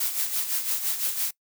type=noise with tremolo; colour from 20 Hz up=blue; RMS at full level=-25 dBFS; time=0-1.31 s; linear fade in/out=5 ms; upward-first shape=sine; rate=5.9 Hz; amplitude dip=60%; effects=noise-tail reverb RT60 0.1 s tail -21 dB re dry